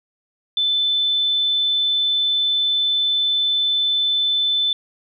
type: tone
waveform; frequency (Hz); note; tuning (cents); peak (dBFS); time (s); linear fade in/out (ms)
sine; 3520; A7; 0; -16; 0.57-4.73; 2
effects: none